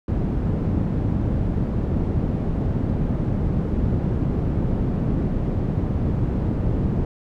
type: low-pass noise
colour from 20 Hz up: white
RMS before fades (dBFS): -22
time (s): 0.08-7.05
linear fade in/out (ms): 2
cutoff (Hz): 190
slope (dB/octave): 12
effects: none